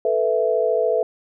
sine chord, A suspended second, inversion none, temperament equal, 440 / 493.9 / 659.3 Hz, A4 / B4 / E5, 0 / 0 / 0 cents, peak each -21 dBFS, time 0.05-1.03 s, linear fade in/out 2 ms, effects none

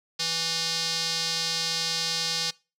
square tone with band-pass filter, 164.81 Hz, E3, in tune, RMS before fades -28 dBFS, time 0.19-2.51 s, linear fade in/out 10 ms, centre 4700 Hz, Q 3.1, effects noise-tail reverb RT60 0.3 s tail -23 dB re dry

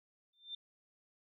sine tone with exponential growth, 3579 Hz, A7, 29 cents sharp, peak -38 dBFS, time 0.33-0.55 s, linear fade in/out 5 ms, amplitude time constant 46 ms, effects none

